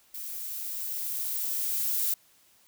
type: noise with level ramp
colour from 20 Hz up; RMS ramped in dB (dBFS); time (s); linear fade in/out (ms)
violet; -38 to -27; 0.14-2.14; 5
effects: white hiss -62 dBFS RMS until 2.67 s